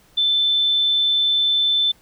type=tone; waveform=sine; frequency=3530 Hz; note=A7; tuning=5 cents sharp; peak=-15 dBFS; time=0.17-1.92 s; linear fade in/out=10 ms; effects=pink hiss -55 dBFS RMS until 2.01 s